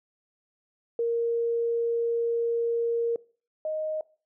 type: tone pair in turn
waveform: sine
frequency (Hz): 466.2 / 622.3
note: A#4 / D#5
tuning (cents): 0 / 0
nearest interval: perfect fourth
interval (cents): 500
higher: second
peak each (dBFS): -23 / -27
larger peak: first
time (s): 0.99-3.16 / 3.65-4.01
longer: first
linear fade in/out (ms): 2
effects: noise-tail reverb RT60 0.4 s tail -22 dB re dry